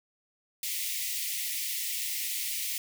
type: high-pass noise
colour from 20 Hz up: white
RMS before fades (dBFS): -33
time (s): 0.63-2.78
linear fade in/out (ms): 2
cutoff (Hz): 1900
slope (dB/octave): 96
effects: none